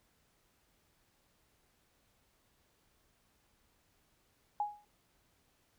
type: tone with exponential decay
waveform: sine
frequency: 830.6 Hz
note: G#5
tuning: in tune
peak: -28 dBFS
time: 4.6-4.85 s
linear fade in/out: 2 ms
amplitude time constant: 54 ms
effects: pink hiss -73 dBFS RMS until 5.78 s